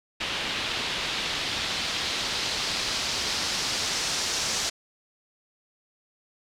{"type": "noise with low-pass filter sweep", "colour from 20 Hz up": "white", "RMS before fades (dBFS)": -29, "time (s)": [0.2, 4.7], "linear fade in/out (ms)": 10, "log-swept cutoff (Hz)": [3300, 5900], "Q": 1.6, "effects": []}